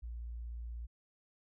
sine tone, 58.27 Hz, A#1, in tune, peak -40 dBFS, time 0.02-0.87 s, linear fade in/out 20 ms, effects none

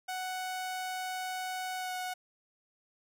sawtooth tone with pitch glide, 742 to 735.6 Hz, F#5 to F#5, +5 to -10 cents, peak -31 dBFS, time 0.08-2.14 s, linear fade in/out 10 ms, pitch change -15 cents, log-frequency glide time 1.77-1.93 s, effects none

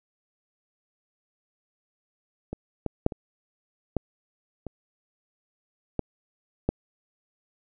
clicks, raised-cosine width 2 ms, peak -19 / -14 / -6 / -21 / -11 / -21 / -12 / -9 dBFS, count 8, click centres 2.53 / 2.863 / 3.064 / 3.122 / 3.967 / 4.667 / 5.993 / 6.69 s, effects none

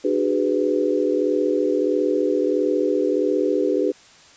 sine chord, G# half-diminished seventh, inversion second, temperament just, 299 / 373.8 / 415.3 / 498.4 Hz, D4 / F#4 / G#4 / B4, +31 / +18 / 0 / +16 cents, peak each -23 dBFS, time 0.04-3.92 s, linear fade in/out 10 ms, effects white hiss -49 dBFS RMS until 4.36 s + resampled to 16000 Hz

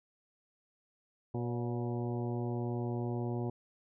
harmonic tone with a mistuned harmonic, 120.2 Hz, B2, 46 cents flat, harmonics 1 / 2 / 3 / 4 / 5 / 6 / 7 / 8, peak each -35 / -39 / -39 / -47 / -48 / -47 / -50 / -53 dBFS, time 1.34-3.5 s, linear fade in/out 5 ms, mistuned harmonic 5, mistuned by -63 cents, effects none

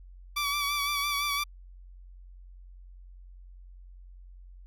15% pulse tone with vibrato, 1153 Hz, D6, 32 cents flat, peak -21 dBFS, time 0.36-1.44 s, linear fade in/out 10 ms, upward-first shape sine, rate 5.9 Hz, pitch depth 36 cents each way, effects added 45 Hz sine -46 dBFS peak until 4.66 s

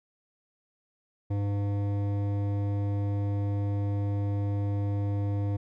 sine tone with hard clipping, 101.1 Hz, G#2, 46 cents flat, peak -28 dBFS, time 1.3-5.57 s, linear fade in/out 10 ms, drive 13 dB, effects none

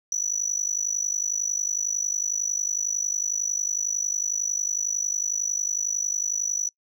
sine tone with amplitude modulation, 5920 Hz, F#8, in tune, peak -18 dBFS, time 0.12-6.69 s, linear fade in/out 2 ms, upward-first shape sine, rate 51 Hz, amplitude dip 95%, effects noise-tail reverb RT60 0.1 s tail -26 dB re dry + tanh soft clip ceiling -19 dBFS

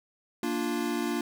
square chord, Bb major, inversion none, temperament equal, 233.1 / 293.7 / 349.2 Hz, Bb3 / D4 / F4, 0 / 0 / 0 cents, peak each -33 dBFS, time 0.43-1.21 s, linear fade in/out 2 ms, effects none

